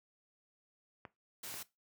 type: clicks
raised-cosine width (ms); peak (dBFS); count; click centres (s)
0.5; -31; 2; 1.052 / 1.541
type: noise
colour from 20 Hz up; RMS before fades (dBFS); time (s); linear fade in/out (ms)
white; -45; 1.43-1.63; 5
effects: noise-tail reverb RT60 0.2 s tail -18 dB re dry + high-pass 80 Hz 12 dB/octave